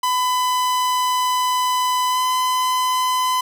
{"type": "tone with pitch glide", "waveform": "45% pulse", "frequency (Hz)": [1003, 1012.9], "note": ["B5", "B5"], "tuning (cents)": [26, 43], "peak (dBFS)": -17, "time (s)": [0.03, 3.41], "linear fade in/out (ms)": 5, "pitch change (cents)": 17, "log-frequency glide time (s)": [2.09, 2.19], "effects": []}